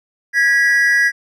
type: tone pair together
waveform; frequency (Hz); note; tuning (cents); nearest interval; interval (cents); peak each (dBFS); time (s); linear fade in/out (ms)
triangle; 1653 / 1942.4; G#6 / B6; -9 / -29; minor third; 280; -12; 0.33-1.12; 50
effects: none